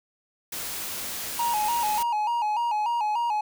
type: noise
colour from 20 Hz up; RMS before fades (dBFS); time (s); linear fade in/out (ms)
white; -33; 0.52-2.03; 5
type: tone with vibrato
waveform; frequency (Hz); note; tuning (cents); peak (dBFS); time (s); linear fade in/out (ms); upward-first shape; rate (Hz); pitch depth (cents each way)
triangle; 894; A5; +27; -21; 1.39-3.41; 5; square; 3.4; 96
effects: none